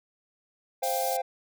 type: chord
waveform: triangle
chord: C suspended fourth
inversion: none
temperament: equal with one note detuned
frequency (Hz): 523.3 / 698.5 / 792.2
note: C5 / F5 / G5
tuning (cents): 0 / 0 / +18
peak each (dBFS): -29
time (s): 0.82-1.22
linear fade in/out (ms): 10
type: high-pass noise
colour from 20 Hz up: white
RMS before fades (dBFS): -35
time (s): 0.83-1.17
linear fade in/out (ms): 5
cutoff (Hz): 3300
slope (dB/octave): 48
effects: none